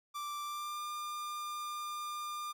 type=tone with pitch glide; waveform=45% pulse; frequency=1174.7 to 1200.8 Hz; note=D6 to D6; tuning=0 to +38 cents; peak=-38 dBFS; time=0.14-2.53 s; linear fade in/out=20 ms; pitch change=+38 cents; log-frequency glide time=0.43-0.82 s; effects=none